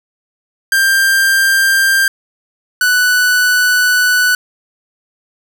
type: tone pair in turn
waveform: 45% pulse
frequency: 1586 / 1485.4 Hz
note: G6 / F#6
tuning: +20 / +6 cents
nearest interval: minor second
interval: 114 cents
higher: first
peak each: -9 dBFS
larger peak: neither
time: 0.72-2.08 / 2.81-4.35 s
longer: second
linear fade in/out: 2 ms
effects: none

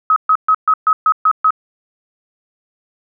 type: tone bursts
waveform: sine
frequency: 1274 Hz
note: D#6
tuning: 41 cents sharp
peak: -8 dBFS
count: 8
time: 0.1-1.506 s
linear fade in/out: 2 ms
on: 62 ms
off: 130 ms
effects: none

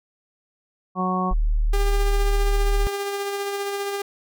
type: harmonic tone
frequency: 184.4 Hz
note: F#3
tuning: 6 cents flat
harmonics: 1 / 2 / 3 / 4 / 5 / 6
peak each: -24 / -31 / -34 / -28 / -33 / -25 dBFS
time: 0.95-1.34 s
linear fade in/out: 50 ms
type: tone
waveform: sine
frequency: 37.96 Hz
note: D#1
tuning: 42 cents flat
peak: -17 dBFS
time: 1.31-2.87 s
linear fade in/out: 0 ms
type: tone with tremolo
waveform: sawtooth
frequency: 401 Hz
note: G4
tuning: 39 cents sharp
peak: -20 dBFS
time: 1.73-4.02 s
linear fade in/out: 5 ms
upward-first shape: sine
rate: 15 Hz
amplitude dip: 30%
effects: none

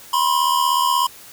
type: tone pair together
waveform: square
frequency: 981.5 / 1058 Hz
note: B5 / C6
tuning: -11 / +19 cents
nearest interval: minor second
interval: 130 cents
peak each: -19 dBFS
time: 0.13-1.07 s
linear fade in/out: 5 ms
effects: white hiss -42 dBFS RMS until 1.32 s

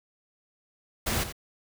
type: noise with echo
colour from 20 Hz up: pink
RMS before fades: -28 dBFS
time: 1.06-1.24 s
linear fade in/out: 10 ms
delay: 85 ms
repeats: 1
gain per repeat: -10 dB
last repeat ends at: 1.325 s
effects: none

